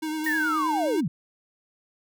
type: tone with vibrato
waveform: square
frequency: 311.1 Hz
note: D#4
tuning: in tune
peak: -28 dBFS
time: 0.02-1.01 s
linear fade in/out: 10 ms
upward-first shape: triangle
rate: 9.5 Hz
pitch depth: 38 cents each way
type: noise with exponential decay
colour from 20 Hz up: blue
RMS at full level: -37 dBFS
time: 0.24-1.03 s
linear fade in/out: 2 ms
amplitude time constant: 170 ms
type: linear sweep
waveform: sine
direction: down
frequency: 1875 to 130.81 Hz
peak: -23 dBFS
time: 0.26-1.08 s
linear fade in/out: 5 ms
effects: none